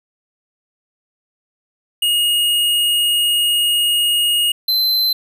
square tone pair in turn, 2868 / 4076 Hz, F7 / C8, +45 / -46 cents, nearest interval tritone, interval 609 cents, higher second, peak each -14 dBFS, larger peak neither, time 2.02-4.52 / 4.68-5.13 s, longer first, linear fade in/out 5 ms, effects none

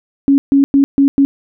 sine tone bursts at uneven times, 277.2 Hz, C#4, in tune, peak -6 dBFS, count 5, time 0.28-0.38 / 0.52-0.64 / 0.74-0.84 / 0.98-1.08 / 1.18-1.25 s, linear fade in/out 0 ms, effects none

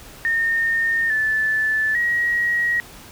sine tone with pitch steps, 1829 / 1749 / 1899 Hz, A#6 / A6 / A#6, -33 / -11 / +32 cents, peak -17 dBFS, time 0.25-2.8 s, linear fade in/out 0 ms, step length 850 ms, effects pink hiss -42 dBFS RMS until 3.11 s

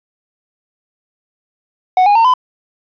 triangle tone with pitch steps, 740 / 821.1 / 911 / 1010.9 Hz, F#5 / G#5 / A#5 / B5, 0 / -20 / -40 / +40 cents, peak -5 dBFS, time 1.97-2.338 s, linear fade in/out 2 ms, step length 92 ms, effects resampled to 11025 Hz + 7-bit

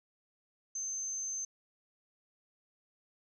sine tone, 6250 Hz, G8, 6 cents flat, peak -35 dBFS, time 0.75-1.45 s, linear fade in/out 5 ms, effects none

